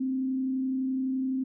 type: tone with frequency modulation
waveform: sine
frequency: 262 Hz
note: C4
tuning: 2 cents sharp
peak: -26 dBFS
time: 0-1.44 s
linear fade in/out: 10 ms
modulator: 31.8 Hz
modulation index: 0.22
effects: none